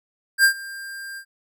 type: tone with ADSR envelope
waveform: square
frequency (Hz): 1594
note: G6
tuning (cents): +28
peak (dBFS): -11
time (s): 0.38-1.25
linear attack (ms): 60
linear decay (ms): 92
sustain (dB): -22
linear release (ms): 76
effects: none